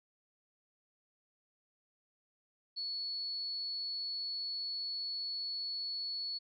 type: tone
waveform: sine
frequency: 4405 Hz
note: C#8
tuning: 12 cents flat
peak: -36 dBFS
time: 2.76-6.39 s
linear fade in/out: 20 ms
effects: none